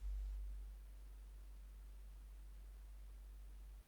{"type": "tone with ADSR envelope", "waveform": "sine", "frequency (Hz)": 49, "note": "G1", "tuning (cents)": 0, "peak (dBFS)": -40, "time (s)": [0, 3.82], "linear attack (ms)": 61, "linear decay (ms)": 740, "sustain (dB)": -12, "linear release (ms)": 10, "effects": ["pink hiss -71 dBFS RMS until 3.87 s", "Opus 48 kbps"]}